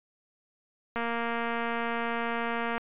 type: click train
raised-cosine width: 0.5 ms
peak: -17 dBFS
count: 425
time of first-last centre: 0.96-2.78 s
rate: 233 Hz
effects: resampled to 8000 Hz